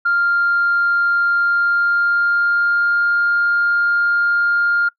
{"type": "tone with pitch glide", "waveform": "sine", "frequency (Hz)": [1396.9, 1405.8], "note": ["F6", "F6"], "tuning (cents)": [0, 11], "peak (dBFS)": -12, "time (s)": [0.05, 4.89], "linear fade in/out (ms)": 10, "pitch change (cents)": 11, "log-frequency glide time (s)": [1.31, 3.01], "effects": ["noise-tail reverb RT60 0.1 s tail -24 dB re dry", "tanh soft clip ceiling -9 dBFS"]}